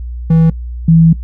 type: tone pair in turn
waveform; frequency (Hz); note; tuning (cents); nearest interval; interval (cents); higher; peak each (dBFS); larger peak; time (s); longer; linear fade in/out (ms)
triangle / sine; 162.8 / 164.03; E3 / E3; -21 / -8; unison; 13; second; -3; neither; 0.3-0.5 / 0.88-1.13; second; 5
effects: noise-tail reverb RT60 0.1 s tail -21 dB re dry + added 60 Hz sine -20 dBFS peak until 1.23 s